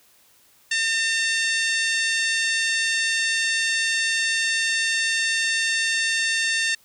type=harmonic tone; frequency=904 Hz; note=A5; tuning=47 cents sharp; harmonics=2 / 3 / 4 / 5 / 6 / 7 / 8 / 9 / 10; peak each=-23 / -27 / -29 / -31 / -33 / -34 / -35 / -36 / -37 dBFS; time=0.71-6.75 s; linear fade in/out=5 ms; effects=white hiss -57 dBFS RMS until 6.84 s